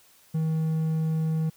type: tone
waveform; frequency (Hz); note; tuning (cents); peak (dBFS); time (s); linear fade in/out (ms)
triangle; 159.2; D#3; +40; -21; 0.34-1.5; 10
effects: white hiss -58 dBFS RMS until 1.56 s